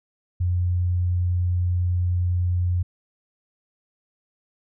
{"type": "tone", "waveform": "sine", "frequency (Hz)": 89, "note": "F2", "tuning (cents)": 33, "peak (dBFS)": -19, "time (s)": [0.4, 2.83], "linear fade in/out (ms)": 10, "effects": []}